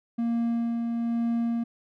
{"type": "tone with tremolo", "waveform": "triangle", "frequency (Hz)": 233.1, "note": "A#3", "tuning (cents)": 0, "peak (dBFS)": -21, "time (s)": [0.18, 1.64], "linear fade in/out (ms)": 10, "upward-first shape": "sine", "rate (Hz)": 1.1, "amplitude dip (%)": 30, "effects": []}